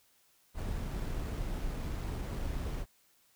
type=noise with sample-and-hold; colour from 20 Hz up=brown; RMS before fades=-36 dBFS; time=0.54-2.86 s; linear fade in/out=50 ms; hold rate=8820 Hz; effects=white hiss -68 dBFS RMS until 3.35 s